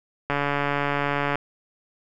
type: click train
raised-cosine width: 0.5 ms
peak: -9 dBFS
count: 152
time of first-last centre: 0.3-1.356 s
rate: 143 Hz
effects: none